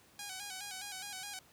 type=tone with vibrato; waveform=5% pulse; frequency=784 Hz; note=G5; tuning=in tune; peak=-30 dBFS; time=0.19-1.39 s; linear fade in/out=2 ms; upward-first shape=square; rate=4.8 Hz; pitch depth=72 cents each way; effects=pink hiss -63 dBFS RMS until 1.52 s + high-pass 80 Hz 12 dB/octave